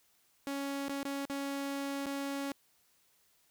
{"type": "tone with dropouts", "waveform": "sawtooth", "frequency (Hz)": 278.2, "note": "C#4", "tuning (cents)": 6, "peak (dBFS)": -31, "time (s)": [0.47, 2.52], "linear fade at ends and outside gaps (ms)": 1, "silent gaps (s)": [[0.884, 0.894], [1.031, 1.051], [1.253, 1.298], [2.058, 2.064]], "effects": ["white hiss -70 dBFS RMS until 3.5 s"]}